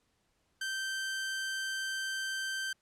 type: tone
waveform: sawtooth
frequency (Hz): 1558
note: G6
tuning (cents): -11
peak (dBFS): -30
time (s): 0.61-2.73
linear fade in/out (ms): 5
effects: pink hiss -75 dBFS RMS until 2.81 s + low-pass 10000 Hz 12 dB/octave